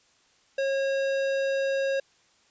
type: tone with tanh clipping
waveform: sine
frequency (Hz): 544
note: C#5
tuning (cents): -33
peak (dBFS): -26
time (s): 0.58-2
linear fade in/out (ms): 5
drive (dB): 17
effects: white hiss -63 dBFS RMS until 2.5 s + resampled to 16000 Hz